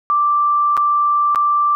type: tone with dropouts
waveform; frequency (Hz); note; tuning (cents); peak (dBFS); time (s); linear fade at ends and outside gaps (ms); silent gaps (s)
sine; 1174.7; D6; 0; -12; 0.1-1.75; 0; 0.768-0.775 / 1.348-1.358
effects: none